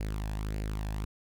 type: tone with flanger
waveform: sawtooth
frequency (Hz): 52.4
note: G#1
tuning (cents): +16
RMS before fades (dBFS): -34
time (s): 0-1.05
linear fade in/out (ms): 5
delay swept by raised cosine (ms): 0.42 to 1.19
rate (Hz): 1.7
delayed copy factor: +0.55
effects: none